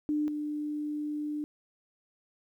sine tone pair in turn, 299.5 / 298.3 Hz, D4 / D4, +34 / +27 cents, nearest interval unison, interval 7 cents, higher first, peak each -26 / -31 dBFS, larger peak first, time 0.09-0.28 / 0.28-1.44 s, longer second, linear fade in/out 0 ms, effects 11-bit

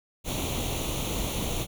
pink noise with comb filter, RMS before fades -30 dBFS, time 0.24-1.67 s, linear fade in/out 50 ms, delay 0.3 ms, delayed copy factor +0.75, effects none

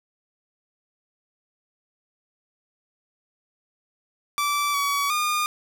sawtooth tone with pitch steps, 1162 / 1134 / 1215 Hz, D6 / C#6 / D#6, -19 / +39 / -42 cents, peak -18 dBFS, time 4.38-5.46 s, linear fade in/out 0 ms, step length 360 ms, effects none

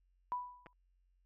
sine tone with exponential decay, 987.8 Hz, B5, in tune, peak -32 dBFS, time 0.32-0.73 s, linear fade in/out 0 ms, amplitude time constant 89 ms
clicks, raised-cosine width 0.5 ms, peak -38 dBFS, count 2, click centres 0.661 / 0.667 s
effects added 45 Hz sine -70 dBFS peak until 1.25 s

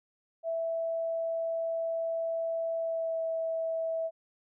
sine tone with pitch glide, 659.3 to 652.9 Hz, E5 to E5, 0 to -17 cents, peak -29 dBFS, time 0.43-4.11 s, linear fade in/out 50 ms, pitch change -17 cents, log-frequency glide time 2.77-3.22 s, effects none

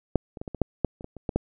clicks, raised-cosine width 2 ms, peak -6 / -25 / -20 / -21 / -20 / -7 / -8 / -27 / -23 / -26 / -14 / -9 dBFS, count 12, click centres 0.157 / 0.372 / 0.415 / 0.478 / 0.547 / 0.617 / 0.847 / 1.009 / 1.044 / 1.167 / 1.292 / 1.36 s, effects none

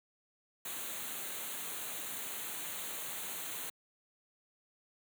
white band-stop noise, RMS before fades -41 dBFS, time 0.65-3.7 s, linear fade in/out 5 ms, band 4300 to 6200 Hz, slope 96 dB/octave, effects high-pass 150 Hz 12 dB/octave

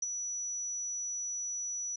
sine tone with ADSR envelope, 5900 Hz, F#8, 6 cents flat, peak -28 dBFS, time 0.02-1.96 s, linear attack 7 ms, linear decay 21 ms, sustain -6 dB, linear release 7 ms, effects none

